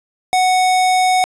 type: tone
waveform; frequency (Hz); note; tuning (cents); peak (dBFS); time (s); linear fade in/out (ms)
square; 740; F#5; 0; -12; 0.33-1.24; 0
effects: resampled to 24000 Hz + 7-bit